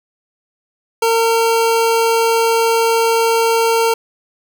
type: tone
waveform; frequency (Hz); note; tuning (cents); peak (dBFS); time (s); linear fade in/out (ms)
25% pulse; 456.6; A#4; -36; -8; 1.02-3.94; 5
effects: none